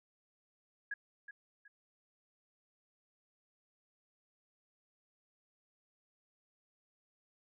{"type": "tone with echo", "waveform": "sine", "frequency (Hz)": 1661.2, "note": "G#6", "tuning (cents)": 0, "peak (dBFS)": -36, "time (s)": [0.91, 0.94], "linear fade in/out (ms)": 5, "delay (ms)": 370, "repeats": 2, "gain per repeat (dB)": -10, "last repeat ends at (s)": 1.68, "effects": []}